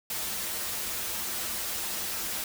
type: noise with comb filter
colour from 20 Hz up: white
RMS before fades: -33 dBFS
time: 0.1-2.44 s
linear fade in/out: 2 ms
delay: 7.2 ms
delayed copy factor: -0.75
effects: none